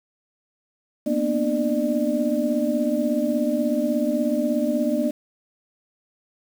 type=tone cluster; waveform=sine; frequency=233.9 / 250.4 / 298.9 / 598 Hz; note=A#3 / B3 / D4 / D5; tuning=+6 / +24 / +31 / +31 cents; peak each=-25 dBFS; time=1.06-5.11 s; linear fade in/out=10 ms; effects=7-bit